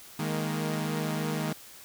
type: chord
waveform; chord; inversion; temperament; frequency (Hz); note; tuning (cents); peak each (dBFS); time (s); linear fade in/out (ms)
sawtooth; D# suspended fourth; none; equal with one note detuned; 156.46 / 207.7 / 233.1; D#3 / G#3 / A#3; +10 / 0 / 0; -27 / -31 / -31; 0.19-1.53; 5
effects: white hiss -49 dBFS RMS until 1.84 s